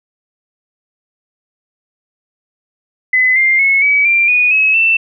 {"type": "tone with pitch steps", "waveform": "sine", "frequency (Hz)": [2021, 2103, 2189, 2278, 2370, 2467, 2567, 2671], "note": ["B6", "C7", "C#7", "C#7", "D7", "D#7", "E7", "E7"], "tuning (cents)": [39, 8, -22, 47, 15, -15, -47, 22], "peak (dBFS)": -8, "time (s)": [3.13, 4.97], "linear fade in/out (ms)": 5, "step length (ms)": 230, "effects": []}